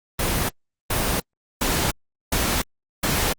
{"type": "noise bursts", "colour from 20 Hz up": "pink", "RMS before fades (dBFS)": -22, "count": 5, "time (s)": [0.19, 3.33], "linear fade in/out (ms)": 5, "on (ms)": 300, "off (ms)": 410, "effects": ["Opus 24 kbps"]}